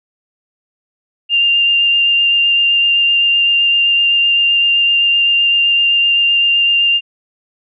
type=tone with vibrato; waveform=sine; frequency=2794 Hz; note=F7; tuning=in tune; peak=-9 dBFS; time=1.29-7.01 s; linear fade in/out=50 ms; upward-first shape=triangle; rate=7.8 Hz; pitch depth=12 cents each way; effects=none